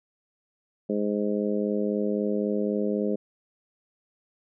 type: harmonic tone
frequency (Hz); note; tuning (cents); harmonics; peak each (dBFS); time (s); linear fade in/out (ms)
103.83; G#2; 0; 2 / 3 / 4 / 5 / 6; -27 / -32 / -29 / -31 / -37; 0.89-3.16; 10
effects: none